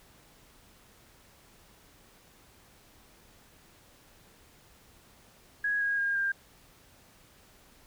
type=tone with pitch steps; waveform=sine; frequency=1661.2 / 1639.3 / 1617.6 / 1596.3 Hz; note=G#6 / G#6 / G#6 / G6; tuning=0 / -23 / -46 / +31 cents; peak=-26 dBFS; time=5.64-6.32 s; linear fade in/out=5 ms; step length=170 ms; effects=pink hiss -59 dBFS RMS until 7.86 s